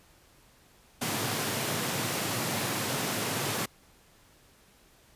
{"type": "high-pass noise", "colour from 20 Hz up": "pink", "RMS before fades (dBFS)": -31, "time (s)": [1.01, 3.66], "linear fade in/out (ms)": 10, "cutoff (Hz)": 100, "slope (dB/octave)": 96, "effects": ["pink hiss -60 dBFS RMS until 5.15 s", "resampled to 32000 Hz"]}